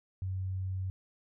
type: tone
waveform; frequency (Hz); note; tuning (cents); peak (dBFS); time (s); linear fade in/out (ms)
sine; 94.1; F#2; +30; -32; 0.22-0.9; 0
effects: none